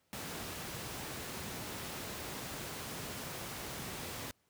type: noise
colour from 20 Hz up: pink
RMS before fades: -42 dBFS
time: 0.13-4.31 s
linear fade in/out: 0 ms
effects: pink hiss -75 dBFS RMS until 4.49 s + high-pass 80 Hz 12 dB/octave